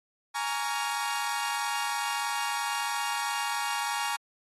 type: chord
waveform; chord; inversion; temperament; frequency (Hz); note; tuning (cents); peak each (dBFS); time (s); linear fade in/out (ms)
sawtooth; Bb minor seventh; third; equal with one note detuned; 830.6 / 932.3 / 1126.2 / 1396.9; Ab5 / Bb5 / Db6 / F6; 0 / 0 / +27 / 0; -30 / -29 / -32 / -34; 0.34-4.17; 20
effects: AAC 32 kbps